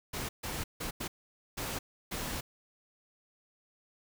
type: noise bursts at uneven times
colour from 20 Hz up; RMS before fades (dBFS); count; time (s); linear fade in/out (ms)
pink; -37; 6; 0.13-0.29 / 0.43-0.64 / 0.8-0.91 / 1-1.08 / 1.57-1.79 / 2.11-2.41; 10
effects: none